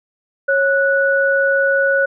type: tone pair together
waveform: sine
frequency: 549 / 1474.6 Hz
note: C#5 / F#6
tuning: -17 / -6 cents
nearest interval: octave + perfect fourth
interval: 1711 cents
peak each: -15 dBFS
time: 0.48-2.06 s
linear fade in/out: 10 ms
effects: none